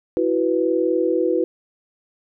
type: chord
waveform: sine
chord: E suspended second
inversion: none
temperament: equal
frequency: 329.6 / 370 / 493.9 Hz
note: E4 / F#4 / B4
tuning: 0 / 0 / 0 cents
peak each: -21 dBFS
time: 0.17-1.44 s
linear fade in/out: 0 ms
effects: none